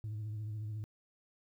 sine tone with vibrato, 107 Hz, A2, 48 cents flat, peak -35 dBFS, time 0.04-0.84 s, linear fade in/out 0 ms, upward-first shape triangle, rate 14 Hz, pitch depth 55 cents each way, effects tanh soft clip ceiling -36 dBFS + 12-bit

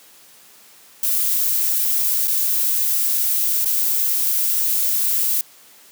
violet noise with dropouts, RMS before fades -19 dBFS, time 1.03-5.41 s, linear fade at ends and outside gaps 2 ms, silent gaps 2.274-2.279 / 3.647-3.657 s, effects white hiss -48 dBFS RMS until 5.91 s + high-pass 150 Hz 12 dB/octave

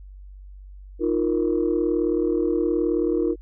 sine chord, Eb suspended second, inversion none, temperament just, 311.1 / 350 / 466.7 Hz, Eb4 / F4 / Bb4, 0 / +4 / +2 cents, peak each -23 / -22 / -24 dBFS, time 0.99-3.36 s, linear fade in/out 50 ms, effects tanh soft clip ceiling -12 dBFS + added 48 Hz sine -39 dBFS peak until 3.41 s

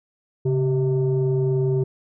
sine tone pair together, 136.51 / 386.1 Hz, C#3 / G4, -26 / -26 cents, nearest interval octave + tritone, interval 1800 cents, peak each -18 / -20 dBFS, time 0.45-1.84 s, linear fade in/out 10 ms, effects tanh soft clip ceiling -14 dBFS

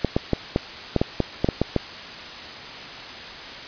clicks, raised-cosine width 2 ms, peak -5 dBFS, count 11, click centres 0.047 / 0.165 / 0.333 / 0.561 / 0.963 / 1.015 / 1.203 / 1.445 / 1.488 / 1.616 / 1.763 s, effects white hiss -36 dBFS RMS until 3.67 s + resampled to 11025 Hz

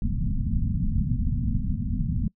pink low-pass noise, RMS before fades -25 dBFS, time 0.02-2.28 s, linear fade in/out 2 ms, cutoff 250 Hz, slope 96 dB/octave, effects noise-tail reverb RT60 0.1 s tail -24 dB re dry

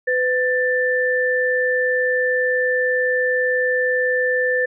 sine tone pair together, 503.2 / 1771 Hz, B4 / A6, +32 / +11 cents, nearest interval octave + minor seventh, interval 2179 cents, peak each -19 dBFS, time 0.07-4.66 s, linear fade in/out 10 ms, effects none

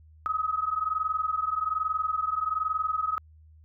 sine tone pair together, 1256 / 1277.2 Hz, D#6 / D#6, +16 / +45 cents, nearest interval unison, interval 29 cents, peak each -29 / -28 dBFS, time 0.26-3.18 s, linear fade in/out 0 ms, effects added 78 Hz sine -51 dBFS peak until 3.64 s

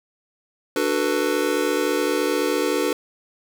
square chord, B minor seventh, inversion first, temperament just, 296.3 / 370.4 / 444.5 / 493.9 Hz, D4 / F#4 / A4 / B4, +15 / +2 / +18 / 0 cents, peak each -26 dBFS, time 0.76-2.93 s, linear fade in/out 2 ms, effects none

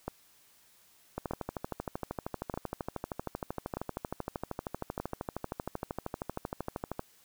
two click trains, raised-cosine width 1 ms, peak -20 / -20 dBFS, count 76 / 5, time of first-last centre 1.18-6.994 / 0.08-5 s, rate 12.9 / 0.813 Hz, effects white hiss -63 dBFS RMS until 7.24 s

